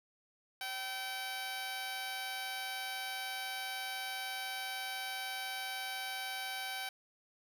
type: tone with amplitude modulation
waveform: 10% pulse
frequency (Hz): 770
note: G5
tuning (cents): -31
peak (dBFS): -28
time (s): 0.61-6.89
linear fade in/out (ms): 2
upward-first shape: sine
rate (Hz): 226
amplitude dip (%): 45
effects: none